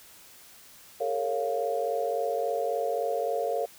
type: chord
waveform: sine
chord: Bb minor seventh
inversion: third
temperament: equal with one note detuned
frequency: 415.3 / 458.9 / 554.4 / 698.5 Hz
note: Ab4 / Bb4 / Db5 / F5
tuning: 0 / -27 / 0 / 0 cents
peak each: -36 / -30 / -31 / -31 dBFS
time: 1-3.66 s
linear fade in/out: 10 ms
effects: white hiss -52 dBFS RMS until 3.78 s